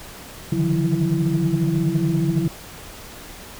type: tone cluster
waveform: sine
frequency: 143.8 / 153.5 / 165.3 / 179.9 / 330.9 Hz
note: D3 / D#3 / E3 / F#3 / E4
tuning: -36 / -23 / +5 / -48 / +7 cents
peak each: -23 dBFS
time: 0.52-2.48 s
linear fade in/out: 5 ms
effects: tanh soft clip ceiling -10 dBFS + pink hiss -39 dBFS RMS until 3.59 s